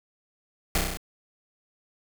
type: noise with echo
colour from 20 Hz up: pink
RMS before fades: -23 dBFS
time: 0.75-0.78 s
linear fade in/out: 2 ms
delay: 32 ms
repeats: 6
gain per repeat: -2 dB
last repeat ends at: 0.972 s
effects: none